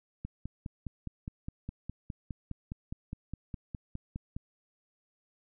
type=click train; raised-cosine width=5 ms; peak=-25 dBFS; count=21; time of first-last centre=0.25-4.365 s; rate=4.86 Hz; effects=none